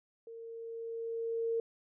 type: tone with level ramp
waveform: sine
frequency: 457.9 Hz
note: A#4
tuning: 31 cents flat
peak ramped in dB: -45 to -29 dBFS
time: 0.27-1.6 s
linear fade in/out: 2 ms
effects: none